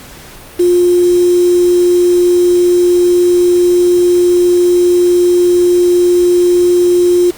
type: tone with quantisation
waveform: sine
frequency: 354 Hz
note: F4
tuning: 23 cents sharp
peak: -6 dBFS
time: 0.59-7.31 s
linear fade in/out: 10 ms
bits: 4
effects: pink hiss -34 dBFS RMS until 7.37 s + Opus 48 kbps